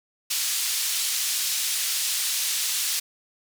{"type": "band-pass noise", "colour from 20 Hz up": "pink", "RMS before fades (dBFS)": -26, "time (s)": [0.3, 3], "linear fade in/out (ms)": 10, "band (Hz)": [3800, 14000], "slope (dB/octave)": 12, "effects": []}